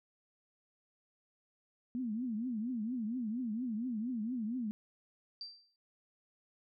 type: tone with vibrato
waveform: sine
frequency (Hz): 233.1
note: A#3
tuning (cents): 0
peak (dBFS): -34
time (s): 1.95-4.71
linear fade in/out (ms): 0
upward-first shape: triangle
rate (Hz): 4.3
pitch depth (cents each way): 220
type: tone with exponential decay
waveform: sine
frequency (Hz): 4688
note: D8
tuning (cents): -4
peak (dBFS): -39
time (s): 5.41-5.76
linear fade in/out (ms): 1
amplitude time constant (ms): 74
effects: none